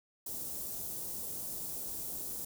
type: band-stop noise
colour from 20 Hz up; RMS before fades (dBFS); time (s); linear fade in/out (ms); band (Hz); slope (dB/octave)
white; -40; 0.26-2.45; 5; 520 to 8300; 12
effects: none